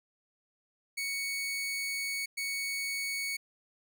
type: tone bursts at uneven times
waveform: sawtooth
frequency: 2226 Hz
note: C#7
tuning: 7 cents sharp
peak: -29 dBFS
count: 2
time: 0.97-2.26 / 2.37-3.37 s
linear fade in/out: 10 ms
effects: none